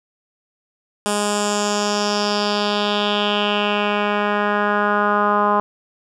10% pulse tone with low-pass filter sweep, 206.6 Hz, G#3, 9 cents flat, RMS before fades -19 dBFS, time 1.06-5.6 s, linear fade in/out 0 ms, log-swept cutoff 9100 to 1100 Hz, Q 3.3, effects none

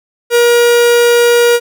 45% pulse tone, 476.3 Hz, A#4, 37 cents sharp, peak -6 dBFS, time 0.3-1.6 s, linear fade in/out 50 ms, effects none

